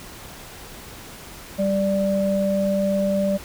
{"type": "tone pair together", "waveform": "sine", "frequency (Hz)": [196, 587.3], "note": ["G3", "D5"], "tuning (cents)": [0, 0], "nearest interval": "octave + perfect fifth", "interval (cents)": 1900, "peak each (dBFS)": -21, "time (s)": [1.58, 3.38], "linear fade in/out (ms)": 20, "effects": ["pink hiss -40 dBFS RMS until 3.44 s"]}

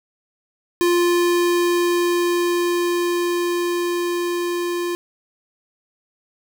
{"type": "tone with level ramp", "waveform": "square", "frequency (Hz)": 349.2, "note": "F4", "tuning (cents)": 0, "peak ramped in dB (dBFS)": [-15, -22], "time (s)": [0.81, 4.95], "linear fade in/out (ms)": 0, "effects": []}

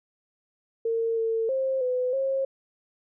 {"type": "tone with pitch steps", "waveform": "sine", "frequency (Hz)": [456.1, 450.1, 530, 503, 538], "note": ["A#4", "A4", "C5", "B4", "C5"], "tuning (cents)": [-38, 39, 22, 32, 48], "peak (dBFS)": -23, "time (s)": [0.85, 2.45], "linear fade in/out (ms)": 5, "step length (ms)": 320, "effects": []}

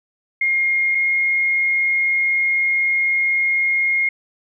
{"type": "tone pair in turn", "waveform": "sine", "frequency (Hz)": [2134, 2142], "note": ["C7", "C7"], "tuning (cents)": [34, 40], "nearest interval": "unison", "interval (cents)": 6, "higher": "second", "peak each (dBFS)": [-15, -15], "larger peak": "neither", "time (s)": [[0.41, 0.95], [0.95, 4.09]], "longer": "second", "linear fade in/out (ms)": 5, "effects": []}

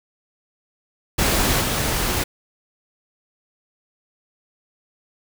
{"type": "noise with level steps", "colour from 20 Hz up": "pink", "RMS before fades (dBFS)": [-19, -22], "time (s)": [1.18, 2.24], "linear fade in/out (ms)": 10, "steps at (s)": 1.61, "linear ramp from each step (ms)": 5, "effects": []}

